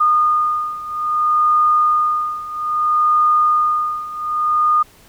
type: beating tone pair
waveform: sine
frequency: 1223 / 1223.61 Hz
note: D#6 / D#6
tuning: -30 / -29 cents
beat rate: 0.61 Hz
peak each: -18 / -15 dBFS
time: 0-4.83 s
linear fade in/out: 10 ms
effects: pink hiss -48 dBFS RMS until 5.08 s